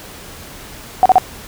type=tone bursts; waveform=sine; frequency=747 Hz; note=F#5; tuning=16 cents sharp; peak=-4 dBFS; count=3; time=1.03-1.182 s; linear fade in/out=0 ms; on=26 ms; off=37 ms; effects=pink hiss -35 dBFS RMS until 1.47 s